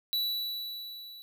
square tone with level ramp, 3942 Hz, B7, 4 cents flat, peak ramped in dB -27 to -46 dBFS, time 0.13-1.22 s, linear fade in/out 0 ms, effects none

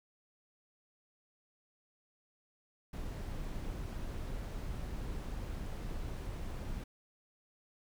brown noise, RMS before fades -40 dBFS, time 2.93-6.84 s, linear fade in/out 5 ms, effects none

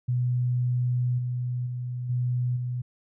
sine tone with level steps, 123.8 Hz, B2, 5 cents sharp, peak -22 / -26 / -29 / -23 / -27 dBFS, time 0.08-2.82 s, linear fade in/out 10 ms, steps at 1.18 / 1.66 / 2.09 / 2.56 s, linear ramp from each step 10 ms, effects none

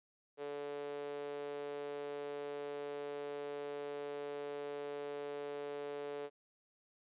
sawtooth tone with high-pass filter, 144.3 Hz, D3, 30 cents flat, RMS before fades -43 dBFS, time 0.37-6.3 s, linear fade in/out 50 ms, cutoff 460 Hz, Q 5.3, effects resampled to 8000 Hz

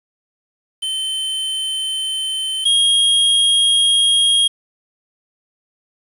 square tone pair in turn, 3078 / 3261 Hz, G7 / G#7, -32 / -32 cents, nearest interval minor second, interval 100 cents, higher second, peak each -20 / -12 dBFS, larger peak second, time 0.82-2.65 / 2.65-4.48 s, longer neither, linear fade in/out 10 ms, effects resampled to 32000 Hz + 7-bit

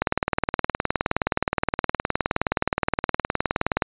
click train, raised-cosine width 0.5 ms, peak -5 dBFS, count 74, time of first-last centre 0.02-3.822 s, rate 19.2 Hz, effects resampled to 8000 Hz

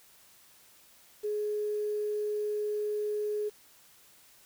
sine tone with quantisation, 420 Hz, G#4, 19 cents sharp, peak -29 dBFS, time 1.23-3.5 s, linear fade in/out 20 ms, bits 9, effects white hiss -59 dBFS RMS until 4.45 s

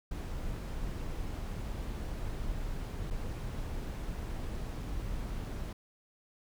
brown noise with dropouts, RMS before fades -37 dBFS, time 0.11-5.73 s, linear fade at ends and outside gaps 5 ms, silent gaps 3.103-3.107 s, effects none

